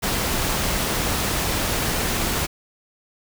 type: noise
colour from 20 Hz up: pink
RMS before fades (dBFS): -23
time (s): 0.02-2.47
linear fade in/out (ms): 20
effects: none